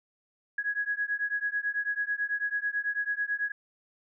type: beating tone pair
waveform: sine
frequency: 1661.2 / 1670.3 Hz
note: G#6 / G#6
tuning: 0 / +9 cents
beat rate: 9.1 Hz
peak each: -31 dBFS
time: 0.58-3.52 s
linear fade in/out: 5 ms
effects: none